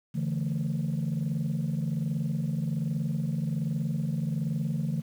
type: chord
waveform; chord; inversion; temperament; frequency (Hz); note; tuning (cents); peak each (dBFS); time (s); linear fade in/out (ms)
sine; D suspended second; none; equal with one note detuned; 143.56 / 164.81 / 220; D3 / E3 / A3; -39 / 0 / 0; -29 / -29 / -32; 0.14-5.02; 20
effects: tanh soft clip ceiling -22 dBFS + 9-bit